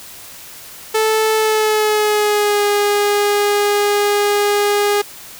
sawtooth tone with pitch glide, 437.6 to 410.7 Hz, A4 to G#4, -9 to -19 cents, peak -9 dBFS, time 0.94-5.02 s, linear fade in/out 10 ms, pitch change -110 cents, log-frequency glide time 1.35-2.64 s, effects white hiss -36 dBFS RMS until 5.39 s

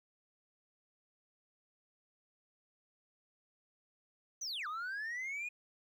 sine linear two-way sweep, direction down then up, 6272 to 1174.7 to 2481 Hz, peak -35 dBFS, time 4.41-5.49 s, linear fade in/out 10 ms, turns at 4.67 s, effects tanh soft clip ceiling -37 dBFS + 12-bit

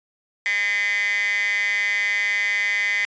15% pulse tone with high-pass filter, 203.9 Hz, G#3, 32 cents flat, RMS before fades -22 dBFS, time 0.46-3.05 s, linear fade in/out 0 ms, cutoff 2000 Hz, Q 8.8, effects resampled to 16000 Hz

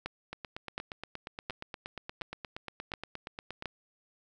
two click trains, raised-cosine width 0.3 ms, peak -23 / -19 dBFS, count 29 / 6, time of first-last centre 0.33-3.624 / 0.06-3.657 s, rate 8.5 / 1.39 Hz, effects none

